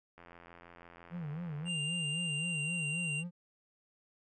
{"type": "click train", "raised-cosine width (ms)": 0.5, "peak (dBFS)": -38, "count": 130, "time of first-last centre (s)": [0.18, 1.68], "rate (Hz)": 86}
{"type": "tone with vibrato", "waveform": "triangle", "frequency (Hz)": 160, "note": "D#3", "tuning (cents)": 49, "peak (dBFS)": -35, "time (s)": [1.1, 3.31], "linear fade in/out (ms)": 50, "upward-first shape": "sine", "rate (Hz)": 3.8, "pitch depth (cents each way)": 170}
{"type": "tone with pitch glide", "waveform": "square", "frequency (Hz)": [2794, 2773], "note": ["F7", "F7"], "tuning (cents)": [0, -13], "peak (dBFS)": -35, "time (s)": [1.65, 3.24], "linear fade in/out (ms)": 50, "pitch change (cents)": -13, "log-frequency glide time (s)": [2.24, 2.65]}
{"effects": ["resampled to 24000 Hz"]}